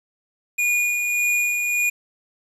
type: tone with tremolo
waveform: square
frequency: 2441 Hz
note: D#7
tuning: 34 cents flat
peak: -18 dBFS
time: 0.58-1.9 s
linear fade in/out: 10 ms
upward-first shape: sine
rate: 1.7 Hz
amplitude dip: 35%
effects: resampled to 32000 Hz + 8-bit